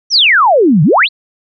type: exponential two-way sweep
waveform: sine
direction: down then up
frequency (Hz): 6100 to 139.2 to 4590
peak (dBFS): -5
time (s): 0.1-1.09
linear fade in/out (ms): 50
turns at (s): 0.83
effects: none